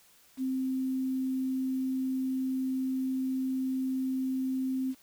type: tone with quantisation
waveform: sine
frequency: 261.6 Hz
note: C4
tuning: in tune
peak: -28 dBFS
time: 0.37-4.95 s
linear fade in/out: 50 ms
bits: 9
effects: white hiss -61 dBFS RMS until 5.02 s